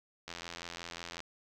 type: click train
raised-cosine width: 0.2 ms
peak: -24 dBFS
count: 80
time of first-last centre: 0.28-1.204 s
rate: 85.5 Hz
effects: none